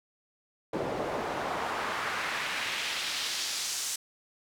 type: noise with band-pass filter sweep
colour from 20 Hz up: pink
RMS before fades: -33 dBFS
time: 0.73-3.96 s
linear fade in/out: 5 ms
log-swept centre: 450 to 7300 Hz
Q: 1.2
effects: none